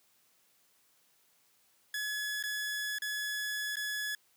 sawtooth tone with dropouts, 1698 Hz, G#6, 38 cents sharp, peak -30 dBFS, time 1.94-4.15 s, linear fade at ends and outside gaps 2 ms, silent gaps 2.427-2.437 / 2.985-3.02 / 3.757-3.768 s, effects white hiss -69 dBFS RMS until 4.36 s + high-pass 100 Hz 12 dB/octave

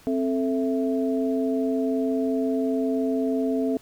sine tone cluster, 263.7 / 441.4 / 662 Hz, C4 / A4 / E5, +14 / +5 / +7 cents, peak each -23 / -27 / -31 dBFS, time 0.07-3.77 s, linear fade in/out 0 ms, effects pink hiss -53 dBFS RMS until 3.81 s

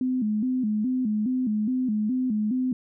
sine tone with vibrato, 233.1 Hz, A#3, in tune, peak -22 dBFS, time 0.01-2.73 s, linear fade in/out 2 ms, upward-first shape square, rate 2.4 Hz, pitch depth 160 cents each way, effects none

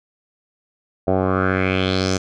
10% pulse tone with low-pass filter sweep, 93.9 Hz, F#2, 26 cents sharp, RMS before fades -19 dBFS, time 1.07-2.18 s, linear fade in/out 10 ms, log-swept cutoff 670 to 6600 Hz, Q 3.6, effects none

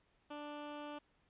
15% pulse tone, 294.5 Hz, D4, 5 cents sharp, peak -38 dBFS, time 0.3-0.99 s, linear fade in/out 10 ms, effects pink hiss -75 dBFS RMS until 1.29 s + resampled to 8000 Hz

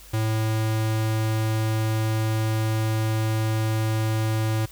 square tone, 110 Hz, A2, in tune, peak -22 dBFS, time 0.13-4.66 s, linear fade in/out 10 ms, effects added 50 Hz sine -47 dBFS peak until 4.71 s + white hiss -48 dBFS RMS until 4.71 s

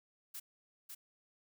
blue noise with echo, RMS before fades -45 dBFS, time 0.34-0.4 s, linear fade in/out 10 ms, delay 550 ms, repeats 1, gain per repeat -3 dB, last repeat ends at 0.95 s, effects none

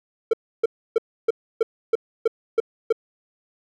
triangle tone bursts, 452 Hz, A4, 47 cents sharp, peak -12 dBFS, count 9, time 0.31-2.926 s, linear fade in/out 5 ms, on 24 ms, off 300 ms, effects none

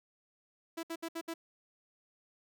sawtooth tone bursts, 330.4 Hz, E4, 4 cents sharp, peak -33 dBFS, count 5, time 0.77-1.34 s, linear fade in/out 10 ms, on 62 ms, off 65 ms, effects none

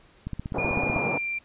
click train, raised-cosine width 5 ms, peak -19 dBFS, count 12, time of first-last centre 0.27-0.962 s, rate 15.9 Hz
white band-pass noise, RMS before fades -29 dBFS, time 0.54-1.18 s, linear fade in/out 5 ms, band 110 to 880 Hz, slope 24 dB/octave
sine tone with pitch glide, 2434 to 2365 Hz, D#7 to D7, -39 to +12 cents, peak -27 dBFS, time 0.58-1.39 s, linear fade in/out 10 ms, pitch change -49 cents, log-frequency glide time 0.79-1.28 s
effects pink hiss -57 dBFS RMS until 1.44 s + resampled to 8000 Hz

